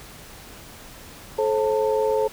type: tone cluster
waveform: sine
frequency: 432.7 / 533 / 892 Hz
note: A4 / C5 / A5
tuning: -29 / +32 / +23 cents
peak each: -21 / -23 / -27 dBFS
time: 1.38-2.28 s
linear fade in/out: 10 ms
effects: pink hiss -43 dBFS RMS until 2.32 s